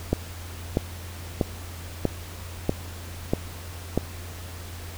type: click train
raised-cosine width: 2 ms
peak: -7 dBFS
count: 7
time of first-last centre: 0.13-3.976 s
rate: 1.56 Hz
effects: added 86 Hz sine -37 dBFS peak until 4.97 s + pink hiss -42 dBFS RMS until 4.97 s